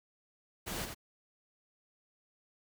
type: noise with echo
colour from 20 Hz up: pink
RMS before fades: -39 dBFS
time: 0.66-0.86 s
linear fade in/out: 20 ms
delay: 88 ms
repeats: 1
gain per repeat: -5 dB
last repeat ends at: 0.948 s
effects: none